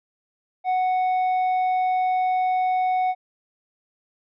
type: tone with tanh clipping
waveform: sine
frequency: 740 Hz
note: F#5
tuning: in tune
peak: -20 dBFS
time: 0.64-3.15 s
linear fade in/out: 50 ms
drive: 5 dB
effects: none